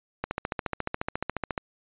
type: click train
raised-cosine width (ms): 0.5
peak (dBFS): -13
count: 20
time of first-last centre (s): 0.24-1.578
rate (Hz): 14.2
effects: resampled to 8000 Hz